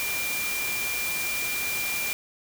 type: tone in noise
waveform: sine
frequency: 2385 Hz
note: D7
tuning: 26 cents sharp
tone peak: -29 dBFS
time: 0-2.13 s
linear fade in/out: 0 ms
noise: white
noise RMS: -31 dBFS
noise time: 0-2.13 s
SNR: -1 dB
effects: none